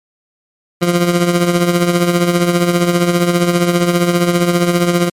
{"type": "tone with tremolo", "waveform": "20% pulse", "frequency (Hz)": 174.3, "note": "F3", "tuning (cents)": -3, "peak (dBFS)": -3, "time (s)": [0.81, 5.1], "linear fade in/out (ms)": 20, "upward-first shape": "triangle", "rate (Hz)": 15, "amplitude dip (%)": 65, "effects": ["MP3 64 kbps"]}